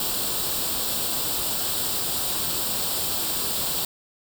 white noise with comb filter, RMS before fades -26 dBFS, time 0-3.85 s, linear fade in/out 2 ms, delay 0.24 ms, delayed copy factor +0.65, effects none

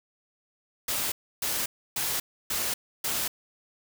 white noise bursts, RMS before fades -29 dBFS, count 5, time 0.88-3.28 s, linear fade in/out 5 ms, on 240 ms, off 300 ms, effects none

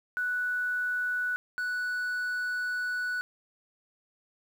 sine / triangle tone pair in turn, 1480 / 1480 Hz, F#6 / F#6, 0 / 0 cents, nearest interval unison, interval 0 cents, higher neither, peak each -27 dBFS, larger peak neither, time 0.17-1.36 / 1.58-3.21 s, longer second, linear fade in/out 0 ms, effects 9-bit

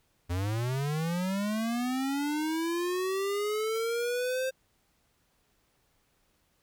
square linear sweep, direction up, 84.5 to 527 Hz, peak -29 dBFS, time 0.29-4.51 s, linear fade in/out 20 ms, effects pink hiss -71 dBFS RMS until 6.62 s

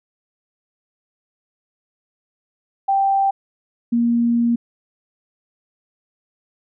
sine tone pair in turn, 784 / 235.5 Hz, G5 / A#3, 0 / +18 cents, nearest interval octave + major sixth, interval 2082 cents, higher first, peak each -14 dBFS, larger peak neither, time 2.88-3.31 / 3.92-4.56 s, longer second, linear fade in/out 10 ms, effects none

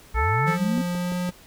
harmonic tone, 440 Hz, A4, in tune, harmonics 1 / 2 / 3 / 4 / 5, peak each -30 / -25 / -26 / -31 / -29 dBFS, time 0.14-0.58 s, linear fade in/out 50 ms
sine linear sweep, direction up, 51.7 to 254.1 Hz, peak -22 dBFS, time 0.14-0.82 s, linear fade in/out 10 ms
square tone with pitch glide, 176.6 to 178.86 Hz, F3 to F3, +20 to +42 cents, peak -25 dBFS, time 0.46-1.31 s, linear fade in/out 20 ms, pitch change +22 cents, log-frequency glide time 0.9-1.17 s
click train, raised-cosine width 2 ms, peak -23 dBFS, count 4, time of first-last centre 0.78-1.291 s, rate 5.87 Hz
effects pink hiss -50 dBFS RMS until 1.46 s

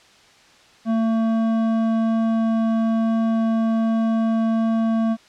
sine tone with hard clipping, 224.9 Hz, A3, 38 cents sharp, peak -19 dBFS, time 0.85-5.17 s, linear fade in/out 50 ms, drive 10 dB, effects white hiss -51 dBFS RMS until 5.28 s + low-pass 5000 Hz 12 dB/octave

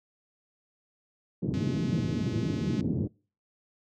pink band-pass noise, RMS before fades -29 dBFS, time 1.42-3.08 s, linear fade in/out 10 ms, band 110 to 330 Hz, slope 24 dB/octave
click train, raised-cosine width 0.2 ms, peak -29 dBFS, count 271, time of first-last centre 1.54-2.808 s, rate 213 Hz
effects noise-tail reverb RT60 0.4 s tail -26 dB re dry

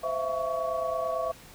sine tone cluster, 516 / 653 / 682 / 1124 Hz, C5 / E5 / F5 / C#6, -24 / -17 / -41 / +24 cents, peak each -34 / -30 / -35 / -33 dBFS, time 0.03-1.32 s, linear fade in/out 10 ms, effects pink hiss -50 dBFS RMS until 1.54 s

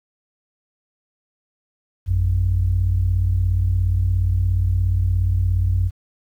sine tone pair together, 54.35 / 91.4 Hz, A1 / F#2, -21 / -21 cents, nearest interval major sixth, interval 900 cents, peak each -20 / -16 dBFS, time 2.06-5.91 s, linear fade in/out 50 ms, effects tanh soft clip ceiling -9 dBFS + 9-bit

